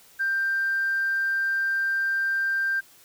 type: tone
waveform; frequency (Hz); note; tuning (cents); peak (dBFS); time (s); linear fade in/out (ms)
sine; 1575; G6; +8; -21; 0.19-2.81; 20
effects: tanh soft clip ceiling -18 dBFS + white hiss -54 dBFS RMS until 3.04 s